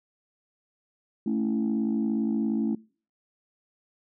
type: chord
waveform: sine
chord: A major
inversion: none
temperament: equal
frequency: 220 / 277.2 / 329.6 Hz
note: A3 / C#4 / E4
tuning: 0 / 0 / 0 cents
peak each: -25 / -29 / -30 dBFS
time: 1.26-2.75 s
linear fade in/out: 5 ms
effects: noise-tail reverb RT60 0.4 s tail -24 dB re dry + tanh soft clip ceiling -18 dBFS